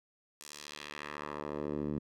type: tone with band-pass filter sweep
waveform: 10% pulse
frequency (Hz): 74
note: D2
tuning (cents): +14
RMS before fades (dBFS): -40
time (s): 0.41-1.99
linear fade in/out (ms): 0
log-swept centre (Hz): 8200 to 210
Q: 1.1
effects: none